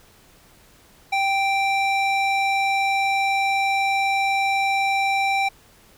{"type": "tone with band-pass filter", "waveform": "square", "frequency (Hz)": 784, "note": "G5", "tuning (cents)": 0, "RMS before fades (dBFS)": -21, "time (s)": [1.12, 5.49], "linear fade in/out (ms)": 10, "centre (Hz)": 1900, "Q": 1.2, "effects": ["pink hiss -53 dBFS RMS until 5.97 s"]}